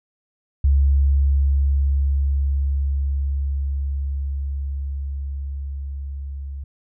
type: tone with level ramp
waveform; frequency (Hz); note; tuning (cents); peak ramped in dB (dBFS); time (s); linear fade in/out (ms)
sine; 69.3; C#2; 0; -12 to -28; 0.64-6.64; 5
effects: none

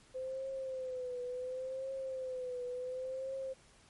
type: tone with vibrato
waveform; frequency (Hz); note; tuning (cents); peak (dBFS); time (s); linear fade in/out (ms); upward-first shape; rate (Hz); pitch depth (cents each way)
sine; 514; C5; -31; -37; 0.14-3.54; 20; triangle; 0.7; 76
effects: pink hiss -63 dBFS RMS until 3.89 s + MP3 48 kbps

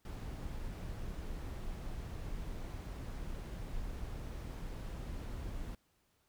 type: noise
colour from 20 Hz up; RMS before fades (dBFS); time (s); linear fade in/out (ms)
brown; -42; 0.05-5.75; 2
effects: pink hiss -75 dBFS RMS until 6.28 s

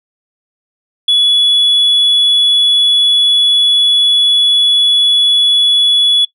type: tone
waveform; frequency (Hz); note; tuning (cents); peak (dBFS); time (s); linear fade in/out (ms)
sine; 3404; G#7; +42; -5; 1.08-6.25; 5
effects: noise-tail reverb RT60 0.1 s tail -22 dB re dry + tanh soft clip ceiling -5 dBFS

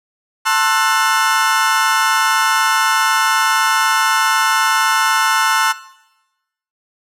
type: chord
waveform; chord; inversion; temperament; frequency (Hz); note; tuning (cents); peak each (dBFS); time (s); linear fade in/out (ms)
35% pulse; F# half-diminished seventh; first; just; 888 / 1065.6 / 1332 / 1480; A5 / C6 / E6 / F#6; +16 / +31 / +18 / 0; -17; 0.45-5.73; 20
effects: noise-tail reverb RT60 1.0 s tail -18 dB re dry + low-pass 12000 Hz 12 dB/octave

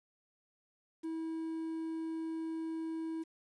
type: tone with quantisation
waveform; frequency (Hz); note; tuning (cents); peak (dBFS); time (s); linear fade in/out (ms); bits
triangle; 323.7; E4; -31; -34; 1.03-3.24; 20; 10
effects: resampled to 24000 Hz

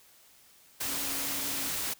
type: tone in noise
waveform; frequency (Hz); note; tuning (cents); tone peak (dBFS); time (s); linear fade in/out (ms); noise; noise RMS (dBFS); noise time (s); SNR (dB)
sine; 277; C#4; -1; -44; 0.87-1.69; 10; white; -33; 0.8-1.94; -14
effects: white hiss -59 dBFS RMS until 1.99 s

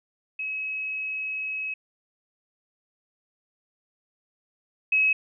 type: tone pair in turn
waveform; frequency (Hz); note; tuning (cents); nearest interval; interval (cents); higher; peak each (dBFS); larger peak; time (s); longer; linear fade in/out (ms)
sine; 2562 / 2562; E7 / E7; -50 / -50; unison; 0; neither; -28 / -18; second; 0.39-1.74 / 4.92-5.13; first; 5
effects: none

